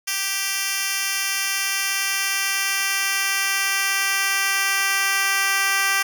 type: tone with high-pass filter sweep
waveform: 10% pulse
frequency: 391.5 Hz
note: G4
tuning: 2 cents flat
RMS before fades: -22 dBFS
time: 0.07-6.03 s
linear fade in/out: 10 ms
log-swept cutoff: 3200 to 1500 Hz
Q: 0.78
effects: none